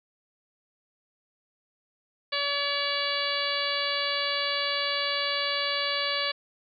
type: harmonic tone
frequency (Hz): 570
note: C#5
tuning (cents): +48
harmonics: 1 / 2 / 3 / 4 / 5 / 6 / 7 / 8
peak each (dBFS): -34 / -34 / -34 / -34 / -34 / -34 / -34 / -34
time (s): 2.32-6.32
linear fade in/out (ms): 10
effects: none